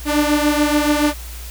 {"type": "beating tone pair", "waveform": "sawtooth", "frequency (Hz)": [294, 301], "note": ["D4", "D4"], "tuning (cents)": [2, 43], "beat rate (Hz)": 7, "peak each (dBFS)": [-12, -15], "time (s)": [0.05, 1.14], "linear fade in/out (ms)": 50, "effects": ["added 59 Hz sine -30 dBFS peak until 1.5 s", "white hiss -37 dBFS RMS until 1.5 s"]}